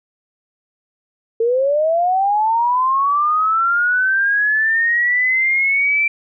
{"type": "linear sweep", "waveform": "sine", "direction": "up", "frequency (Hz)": [447.1, 2349], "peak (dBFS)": -13, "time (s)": [1.4, 6.08], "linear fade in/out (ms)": 5, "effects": []}